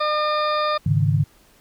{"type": "harmonic tone", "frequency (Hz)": 605, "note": "D#5", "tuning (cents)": -49, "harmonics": [1, 2, 3, 4, 6, 7, 8], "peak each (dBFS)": [-23, -21, -33, -34, -32, -40, -34], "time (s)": [0, 0.78], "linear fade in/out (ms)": 10}
{"type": "chord", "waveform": "sine", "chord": "Ab suspended fourth", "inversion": "none", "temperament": "just", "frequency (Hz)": [103.83, 138.43, 155.74], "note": ["Ab2", "Db3", "Eb3"], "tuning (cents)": [0, -2, 2], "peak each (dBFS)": -20, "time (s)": [0.86, 1.24], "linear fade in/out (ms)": 5}
{"effects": ["pink hiss -55 dBFS RMS until 1.6 s"]}